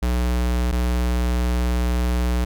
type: tone pair in turn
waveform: square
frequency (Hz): 60.8 / 60.8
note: B1 / B1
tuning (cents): -26 / -26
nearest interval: unison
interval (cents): 0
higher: neither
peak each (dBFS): -19 / -19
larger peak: neither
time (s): 0.02-0.72 / 0.72-2.45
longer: second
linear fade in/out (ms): 10
effects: none